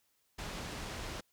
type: low-pass noise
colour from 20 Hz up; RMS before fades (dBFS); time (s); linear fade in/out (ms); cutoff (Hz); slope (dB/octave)
pink; -42; 0.38-1.21; 10; 6700; 12
effects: white hiss -75 dBFS RMS until 1.32 s